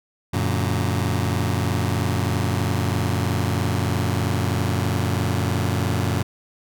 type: chord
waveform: sawtooth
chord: Gb augmented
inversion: none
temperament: just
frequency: 92.5 / 115.62 / 144.53 Hz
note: Gb2 / Bb2 / D3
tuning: 0 / -14 / -27 cents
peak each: -19 / -20 / -23 dBFS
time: 0.33-6.23 s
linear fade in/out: 10 ms
effects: none